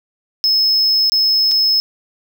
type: tone with dropouts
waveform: triangle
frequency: 5190 Hz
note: E8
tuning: 28 cents flat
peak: -10 dBFS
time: 0.44-1.8 s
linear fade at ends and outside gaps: 0 ms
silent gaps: 1.097-1.12 / 1.513-1.517 s
effects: none